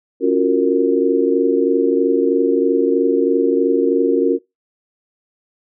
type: chord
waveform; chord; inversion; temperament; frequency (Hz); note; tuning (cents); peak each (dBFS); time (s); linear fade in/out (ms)
sine; Gb major seventh; second; just; 277.5 / 346.9 / 370 / 462.5; Db4 / F4 / Gb4 / Bb4; +2 / -12 / 0 / -14; -18 / -19 / -18 / -16; 0.2-4.39; 50
effects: noise-tail reverb RT60 0.2 s tail -22 dB re dry